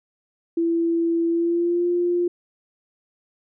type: tone with pitch glide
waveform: sine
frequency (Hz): 334.7 to 350.5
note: E4 to F4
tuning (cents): +26 to +6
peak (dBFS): -18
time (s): 0.57-2.28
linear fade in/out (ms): 5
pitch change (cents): +80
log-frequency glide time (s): 1.28-1.87
effects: none